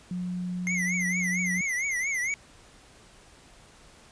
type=tone with pitch glide; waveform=sine; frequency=179.8 to 181.16 Hz; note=F#3 to F#3; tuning=-49 to -36 cents; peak=-29 dBFS; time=0.11-1.61 s; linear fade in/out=2 ms; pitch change=+13 cents; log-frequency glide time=0.59-1.44 s
type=tone with vibrato; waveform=square; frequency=2093 Hz; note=C7; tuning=in tune; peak=-27 dBFS; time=0.67-2.34 s; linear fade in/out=0 ms; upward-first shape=triangle; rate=4.4 Hz; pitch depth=160 cents each way
effects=pink hiss -54 dBFS RMS until 4.11 s + resampled to 22050 Hz